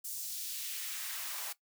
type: noise with high-pass filter sweep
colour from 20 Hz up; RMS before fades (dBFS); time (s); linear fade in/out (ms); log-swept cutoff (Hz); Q
white; -40; 0.04-1.53; 10; 7300 to 650; 1
effects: noise-tail reverb RT60 0.1 s tail -17 dB re dry